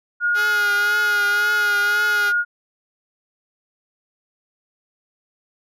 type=tone; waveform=sine; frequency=1432 Hz; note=F6; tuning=43 cents sharp; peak=-16 dBFS; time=0.2-2.45 s; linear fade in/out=50 ms
type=tone with vibrato; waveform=5% pulse; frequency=415.3 Hz; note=G#4; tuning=in tune; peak=-14 dBFS; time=0.34-2.33 s; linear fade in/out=50 ms; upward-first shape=triangle; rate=1.9 Hz; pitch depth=46 cents each way
effects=none